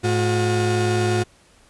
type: tone pair together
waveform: 35% pulse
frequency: 107.03 / 360 Hz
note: A2 / F#4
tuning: -47 / -47 cents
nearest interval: octave + major sixth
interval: 2100 cents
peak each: -19 dBFS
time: 0.03-1.24 s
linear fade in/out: 20 ms
effects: pink hiss -54 dBFS RMS until 1.69 s + resampled to 24000 Hz